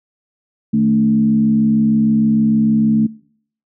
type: tone with frequency modulation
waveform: sine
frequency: 220.1 Hz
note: A3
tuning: 1 cent sharp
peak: -11 dBFS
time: 0.73-3.07 s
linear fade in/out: 10 ms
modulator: 66.5 Hz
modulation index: 0.66
effects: noise-tail reverb RT60 0.6 s tail -23 dB re dry